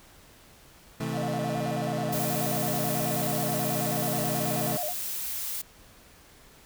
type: chord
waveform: 30% pulse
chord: A minor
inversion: first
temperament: equal with one note detuned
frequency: 130.81 / 161.24 / 220 Hz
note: C3 / E3 / A3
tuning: 0 / -38 / 0 cents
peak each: -31 dBFS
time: 1-4.77 s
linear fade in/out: 5 ms
type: tone with vibrato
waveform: sine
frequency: 659.3 Hz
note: E5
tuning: in tune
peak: -31 dBFS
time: 1.12-4.94 s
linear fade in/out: 50 ms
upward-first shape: square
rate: 9.3 Hz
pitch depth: 140 cents each way
type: noise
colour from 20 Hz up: blue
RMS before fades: -33 dBFS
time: 2.12-5.62 s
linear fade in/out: 10 ms
effects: pink hiss -54 dBFS RMS until 6.65 s